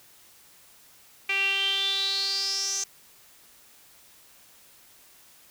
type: tone with band-pass filter sweep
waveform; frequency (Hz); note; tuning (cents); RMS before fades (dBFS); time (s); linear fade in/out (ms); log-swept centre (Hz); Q
sawtooth; 392; G4; 0; -27; 1.29-2.84; 5; 2500 to 6300; 9.7
effects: white hiss -55 dBFS RMS until 5.5 s